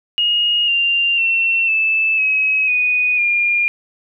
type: tone with pitch steps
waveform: sine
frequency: 2867 / 2785 / 2706 / 2629 / 2554 / 2481 / 2411 Hz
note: F7 / F7 / E7 / E7 / D#7 / D#7 / D7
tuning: +45 / -5 / +45 / -5 / +45 / -6 / +45 cents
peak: -13 dBFS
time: 0.18-3.68 s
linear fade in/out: 0 ms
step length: 500 ms
effects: none